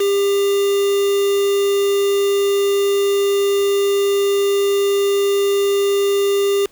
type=tone with quantisation; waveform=triangle; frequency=399.4 Hz; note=G4; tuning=32 cents sharp; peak=-12 dBFS; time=0-6.66 s; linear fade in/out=5 ms; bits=4; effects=pink hiss -52 dBFS RMS until 6.71 s